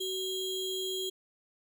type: ring-modulated tone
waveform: square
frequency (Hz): 1817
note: A#6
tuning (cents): -45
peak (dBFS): -30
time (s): 0-1.1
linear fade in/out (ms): 10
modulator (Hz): 1440
effects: none